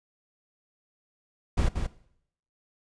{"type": "noise with echo", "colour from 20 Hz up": "brown", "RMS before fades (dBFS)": -23, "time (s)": [1.57, 1.69], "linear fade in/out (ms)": 10, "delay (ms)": 180, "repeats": 1, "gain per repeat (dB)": -6, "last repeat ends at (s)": 1.87, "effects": ["noise-tail reverb RT60 0.7 s tail -18 dB re dry", "resampled to 22050 Hz"]}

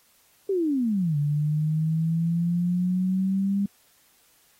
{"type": "exponential two-way sweep", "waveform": "sine", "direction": "down then up", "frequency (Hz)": [405, 144.6, 201], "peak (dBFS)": -21, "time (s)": [0.49, 3.66], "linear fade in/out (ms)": 5, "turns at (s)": 1.17, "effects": ["white hiss -61 dBFS RMS until 4.59 s", "AAC 48 kbps"]}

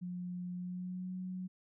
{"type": "tone with pitch glide", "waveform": "sine", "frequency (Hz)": [178.8, 184.25], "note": ["F3", "F#3"], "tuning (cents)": [41, -7], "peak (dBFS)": -38, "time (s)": [0.01, 1.48], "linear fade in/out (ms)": 20, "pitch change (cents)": 52, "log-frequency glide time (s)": [0.54, 1.14], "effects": []}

